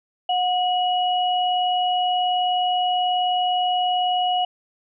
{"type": "tone pair together", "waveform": "sine", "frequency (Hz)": [727.8, 2911], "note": ["F#5", "F#7"], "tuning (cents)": [-29, -29], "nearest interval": "2 octaves", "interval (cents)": 2400, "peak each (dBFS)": [-19, -25], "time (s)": [0.29, 4.45], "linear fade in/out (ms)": 5, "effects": []}